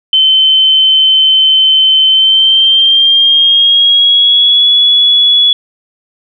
sine tone with pitch glide, 3074 to 3391 Hz, G7 to G#7, -35 to +35 cents, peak -4 dBFS, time 0.13-5.53 s, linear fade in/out 2 ms, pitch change +170 cents, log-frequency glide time 2.09-4.67 s, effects none

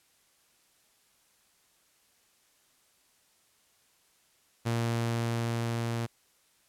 sawtooth tone with level ramp, 116.54 Hz, A#2, in tune, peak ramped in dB -23 to -26 dBFS, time 4.65-6.07 s, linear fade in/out 20 ms, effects white hiss -67 dBFS RMS until 6.68 s + low-pass 12000 Hz 12 dB/octave

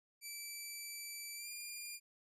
10% pulse tone with pitch glide, 2322 to 2404 Hz, D7 to D7, -20 to +40 cents, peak -36 dBFS, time 0.21-2 s, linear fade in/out 50 ms, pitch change +60 cents, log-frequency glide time 1.36-1.49 s, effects resampled to 32000 Hz

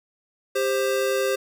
square tone pair together, 396.1 / 526 Hz, G4 / C5, +18 / +9 cents, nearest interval perfect fourth, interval 491 cents, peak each -25 / -24 dBFS, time 0.55-1.36 s, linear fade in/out 10 ms, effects none

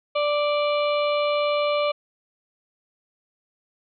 harmonic tone, 587.3 Hz, D5, in tune, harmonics 1 / 2 / 4 / 5 / 6 / 7, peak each -21 / -27 / -31 / -34 / -37 / -39 dBFS, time 0.15-1.92 s, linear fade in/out 10 ms, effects none

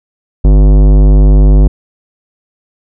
sine tone with tanh clipping, 50 Hz, G1, 35 cents sharp, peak -4 dBFS, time 0.44-1.68 s, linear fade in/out 10 ms, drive 18 dB, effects none

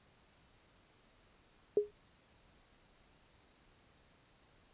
sine tone with exponential decay, 415.3 Hz, G#4, in tune, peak -22 dBFS, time 1.77-1.91 s, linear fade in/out 2 ms, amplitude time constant 29 ms, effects pink hiss -67 dBFS RMS until 4.73 s + resampled to 8000 Hz

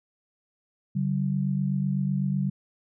sine tone pair together, 142 / 189.97 Hz, C#3 / F#3, +42 / +46 cents, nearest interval perfect fourth, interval 504 cents, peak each -26 dBFS, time 0.95-2.5 s, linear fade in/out 10 ms, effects none

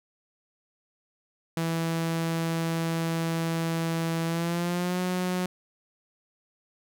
sawtooth tone with pitch glide, 164.81 to 181.81 Hz, E3 to F#3, 0 to -30 cents, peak -22 dBFS, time 1.57-5.46 s, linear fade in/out 2 ms, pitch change +170 cents, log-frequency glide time 4.25-5 s, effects none

